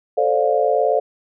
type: chord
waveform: sine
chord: D minor seventh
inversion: second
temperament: just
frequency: 440.5 / 528.6 / 587.3 / 704.8 Hz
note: A4 / C5 / D5 / F5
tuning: +2 / +18 / 0 / +16 cents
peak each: -20 dBFS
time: 0.17-1 s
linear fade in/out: 10 ms
effects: none